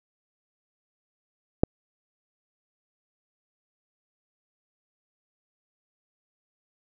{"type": "click", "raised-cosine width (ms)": 2, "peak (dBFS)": -4, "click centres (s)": 1.635, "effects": []}